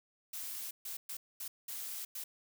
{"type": "noise bursts at uneven times", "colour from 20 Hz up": "blue", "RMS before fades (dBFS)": -42, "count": 6, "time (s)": [[0.33, 0.71], [0.85, 0.97], [1.09, 1.17], [1.4, 1.48], [1.68, 2.05], [2.15, 2.24]], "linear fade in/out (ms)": 5, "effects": []}